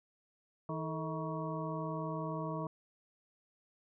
harmonic tone with a mistuned harmonic, 159.4 Hz, D#3, 42 cents sharp, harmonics 1 / 2 / 3 / 4 / 6 / 7, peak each -39 / -43 / -45 / -43 / -45 / -44 dBFS, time 0.69-2.67 s, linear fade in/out 2 ms, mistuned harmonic 3, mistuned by -120 cents, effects none

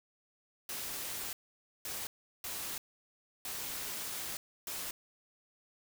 white noise bursts at uneven times, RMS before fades -40 dBFS, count 5, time 0.69-1.33 / 1.85-2.07 / 2.44-2.78 / 3.45-4.37 / 4.67-4.91 s, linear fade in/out 2 ms, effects none

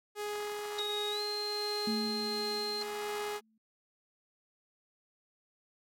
sawtooth tone with tremolo, 416.3 Hz, G#4, 4 cents sharp, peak -31 dBFS, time 0.15-3.41 s, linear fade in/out 50 ms, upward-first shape sine, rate 1.4 Hz, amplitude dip 25%
sine tone with pitch glide, 3774 to 4163 Hz, A#7 to C8, +21 to -10 cents, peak -35 dBFS, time 0.78-2.83 s, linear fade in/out 5 ms, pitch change +169 cents, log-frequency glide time 1.11-1.21 s
sine tone with exponential decay, 220 Hz, A3, in tune, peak -30 dBFS, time 1.87-3.58 s, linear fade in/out 5 ms, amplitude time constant 370 ms
effects AAC 48 kbps

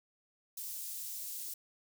white high-pass noise, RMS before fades -42 dBFS, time 0.57-1.54 s, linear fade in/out 5 ms, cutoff 6200 Hz, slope 12 dB/octave, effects none

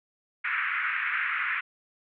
pink band-pass noise, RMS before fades -29 dBFS, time 0.44-1.61 s, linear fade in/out 10 ms, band 1300 to 2400 Hz, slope 48 dB/octave, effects none

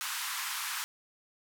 pink band-pass noise, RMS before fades -36 dBFS, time 0.01-0.84 s, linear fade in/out 0 ms, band 940 to 16000 Hz, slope 48 dB/octave, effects none

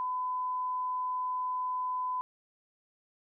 sine tone, 1007 Hz, B5, 33 cents sharp, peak -30 dBFS, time 0-2.21 s, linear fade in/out 0 ms, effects none

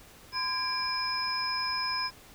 sine tone cluster, 1020 / 1630 / 2372 / 5110 Hz, C6 / G#6 / D7 / D#8, -44 / -33 / +17 / +45 cents, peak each -33 / -38 / -38 / -31 dBFS, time 0.32-2.11 s, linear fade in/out 50 ms, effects pink hiss -53 dBFS RMS until 2.34 s

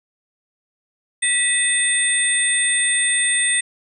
sine tone cluster, 1947 / 2573 / 3587 / 8610 Hz, B6 / E7 / A7 / C9, -25 / -43 / +33 / +49 cents, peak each -21 / -27 / -25 / -18 dBFS, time 1.22-3.61 s, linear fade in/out 10 ms, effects none

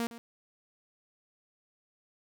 sawtooth tone with echo, 233.1 Hz, A#3, in tune, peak -26 dBFS, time 0-0.07 s, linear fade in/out 0 ms, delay 110 ms, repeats 1, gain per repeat -14 dB, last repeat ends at 0.18 s, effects none

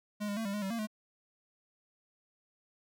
square tone with pitch steps, 208.6 / 203.1 / 224.6 / 198.9 / 208.2 / 193 / 230.9 / 214.1 Hz, G#3 / G#3 / A3 / G3 / G#3 / G3 / A#3 / A3, +8 / -38 / +36 / +25 / +5 / -27 / -16 / -47 cents, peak -34 dBFS, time 0.2-0.872 s, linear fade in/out 20 ms, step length 84 ms, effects none

